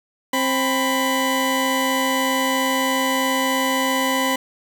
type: tone pair together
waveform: 20% pulse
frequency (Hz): 264.4 / 994.5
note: C4 / B5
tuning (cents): +18 / +12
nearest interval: octave + major seventh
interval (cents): 2294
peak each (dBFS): -16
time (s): 0.33-4.36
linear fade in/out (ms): 5
effects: none